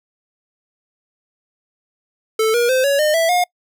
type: tone with pitch steps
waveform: square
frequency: 440 / 477.1 / 517.2 / 560.8 / 608 / 659.3 / 714.8 Hz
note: A4 / A#4 / C5 / C#5 / D#5 / E5 / F5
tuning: 0 / +40 / -20 / +20 / -40 / 0 / +40 cents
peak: -14 dBFS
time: 2.39-3.44 s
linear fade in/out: 5 ms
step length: 150 ms
effects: noise-tail reverb RT60 0.1 s tail -26 dB re dry